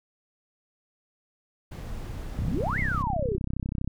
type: noise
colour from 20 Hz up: brown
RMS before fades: -36 dBFS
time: 1.71-3.03 s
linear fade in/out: 10 ms
type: click train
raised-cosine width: 5 ms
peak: -18 dBFS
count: 49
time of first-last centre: 2.39-3.876 s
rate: 32.3 Hz
type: exponential two-way sweep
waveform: sine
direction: up then down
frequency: 71 to 2217 to 355.5 Hz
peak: -27 dBFS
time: 2.39-3.37 s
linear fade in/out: 10 ms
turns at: 2.79 s
effects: none